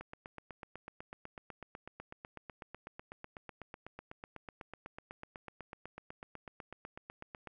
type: click train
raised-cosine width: 0.5 ms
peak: -30 dBFS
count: 61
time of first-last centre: 0.01-7.473 s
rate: 8.04 Hz
effects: none